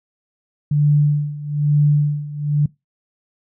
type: tone with tremolo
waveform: sine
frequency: 147.2 Hz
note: D3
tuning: 4 cents sharp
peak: -10 dBFS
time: 0.71-2.66 s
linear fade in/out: 5 ms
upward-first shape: sine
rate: 1.1 Hz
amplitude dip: 85%
effects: noise-tail reverb RT60 0.2 s tail -22 dB re dry